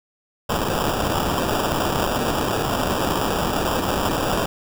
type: noise with sample-and-hold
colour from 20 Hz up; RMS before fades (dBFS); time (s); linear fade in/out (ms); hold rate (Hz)
white; -22; 0.49-4.46; 5; 2100
effects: none